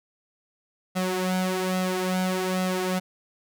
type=tone with flanger; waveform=sawtooth; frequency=185 Hz; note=F#3; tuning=in tune; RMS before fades=-26 dBFS; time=0.95-3 s; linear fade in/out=20 ms; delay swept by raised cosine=1.5 to 4.1 ms; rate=1.2 Hz; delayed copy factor=+0.7; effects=none